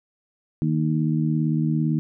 harmonic tone, 77.78 Hz, D#2, in tune, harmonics 2 / 3 / 4, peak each -21 / -25 / -27 dBFS, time 0.62-1.99 s, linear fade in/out 0 ms, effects none

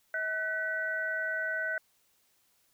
sine tone cluster, 640 / 1505 / 1943 Hz, D#5 / F#6 / B6, +49 / +29 / -29 cents, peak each -38 / -31 / -39 dBFS, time 0.14-1.78 s, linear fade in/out 2 ms, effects white hiss -70 dBFS RMS until 2.73 s

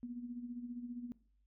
sine tone with tremolo, 241.8 Hz, B3, 36 cents flat, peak -39 dBFS, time 0.03-1.12 s, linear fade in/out 0 ms, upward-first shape sine, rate 15 Hz, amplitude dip 65%, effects noise-tail reverb RT60 0.5 s tail -20 dB re dry + added 50 Hz sine -70 dBFS peak until 1.46 s

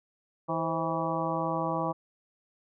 harmonic tone with a mistuned harmonic, 162.8 Hz, E3, 21 cents flat, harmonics 1 / 2 / 3 / 4 / 5 / 6 / 7, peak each -35 / -35 / -35 / -35 / -35 / -35 / -35 dBFS, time 0.48-1.93 s, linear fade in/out 20 ms, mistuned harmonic 3, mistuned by +98 cents, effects none

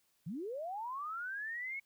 sine linear sweep, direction up, 140.5 to 2217 Hz, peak -38 dBFS, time 0.26-1.8 s, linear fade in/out 10 ms, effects white hiss -75 dBFS RMS until 1.85 s

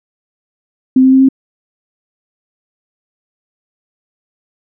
sine tone with pitch steps, 259.6 / 262 / 264.4 / 266.9 Hz, C4 / C4 / C4 / C4, -13 / +2 / +18 / +35 cents, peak -4 dBFS, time 0.96-1.288 s, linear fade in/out 5 ms, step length 82 ms, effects none

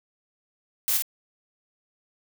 blue noise with echo, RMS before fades -24 dBFS, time 0.88-0.97 s, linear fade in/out 0 ms, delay 52 ms, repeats 1, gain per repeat -3 dB, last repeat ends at 1.022 s, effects none

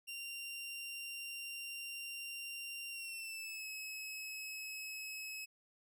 sawtooth tone with pitch glide, 2772 to 2571 Hz, F7 to E7, -14 to -44 cents, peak -40 dBFS, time 0.07-5.46 s, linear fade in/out 20 ms, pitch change -130 cents, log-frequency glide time 2.9-3.67 s, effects none

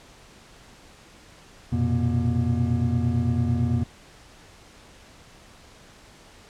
triangle tone cluster, 88.6 / 116.7 / 125.6 / 238.3 Hz, F2 / A#2 / B2 / A#3, +25 / +2 / +30 / +38 cents, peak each -24 dBFS, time 1.72-3.84 s, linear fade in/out 10 ms, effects pink hiss -50 dBFS RMS until 6.49 s + low-pass 8000 Hz 12 dB/octave

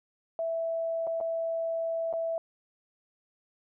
sine tone with dropouts, 659.3 Hz, E5, in tune, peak -28 dBFS, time 0.39-2.38 s, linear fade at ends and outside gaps 1 ms, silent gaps 1.069-1.073 / 1.203-1.21 / 2.128-2.136 s, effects none

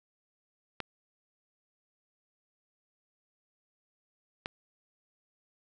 clicks, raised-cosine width 0.3 ms, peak -18 dBFS, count 2, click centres 0.803 / 4.459 s, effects none

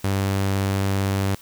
sawtooth tone, 97.7 Hz, G2, 5 cents flat, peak -16 dBFS, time 0.04-1.35 s, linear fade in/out 5 ms, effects white hiss -48 dBFS RMS until 1.41 s

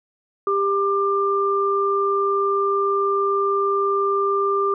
sine tone pair together, 397.4 / 1191 Hz, G4 / D6, +24 / +24 cents, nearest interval octave + perfect fifth, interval 1900 cents, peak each -20 dBFS, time 0.47-4.74 s, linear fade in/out 2 ms, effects none

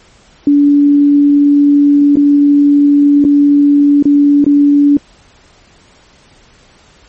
sine tone with dropouts, 287.4 Hz, D4, 37 cents flat, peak -4 dBFS, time 0.47-4.97 s, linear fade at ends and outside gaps 2 ms, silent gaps 2.157-2.169 / 3.242-3.249 / 4.026-4.054 / 4.443-4.464 s, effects pink hiss -45 dBFS RMS until 7.08 s + MP3 32 kbps

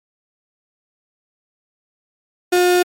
35% pulse tone, 357.8 Hz, F4, 42 cents sharp, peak -10 dBFS, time 2.52-2.83 s, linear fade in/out 10 ms, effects MP3 64 kbps

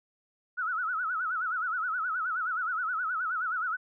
sine tone with vibrato, 1379 Hz, F6, 22 cents flat, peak -28 dBFS, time 0.57-3.77 s, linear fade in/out 20 ms, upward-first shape sine, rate 9.5 Hz, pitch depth 150 cents each way, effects none

